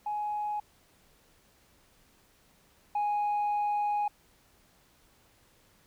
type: tone pair in turn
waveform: sine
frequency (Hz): 837 / 828.8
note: G#5 / G#5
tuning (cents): +13 / -4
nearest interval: unison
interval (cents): 17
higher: first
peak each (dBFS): -29 / -24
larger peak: second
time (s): 0.06-0.6 / 2.95-4.08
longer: second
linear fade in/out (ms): 5
effects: tanh soft clip ceiling -25 dBFS + pink hiss -64 dBFS RMS until 5.86 s